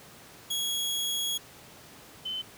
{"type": "tone pair in turn", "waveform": ["sawtooth", "sine"], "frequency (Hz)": [3325, 3056], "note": ["G#7", "G7"], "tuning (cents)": [1, -45], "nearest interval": "minor second", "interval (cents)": 146, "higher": "first", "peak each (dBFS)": [-25, -31], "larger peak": "first", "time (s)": [[0.5, 1.38], [2.25, 2.42]], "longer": "first", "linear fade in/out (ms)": 10, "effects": ["pink hiss -50 dBFS RMS until 2.57 s", "high-pass 100 Hz 12 dB/octave"]}